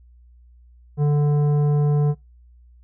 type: tone with tanh clipping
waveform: sine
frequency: 146.83 Hz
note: D3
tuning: in tune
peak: -17 dBFS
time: 0.97-2.15 s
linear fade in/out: 50 ms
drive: 11 dB
effects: noise-tail reverb RT60 0.2 s tail -25 dB re dry + added 60 Hz sine -47 dBFS peak until 2.83 s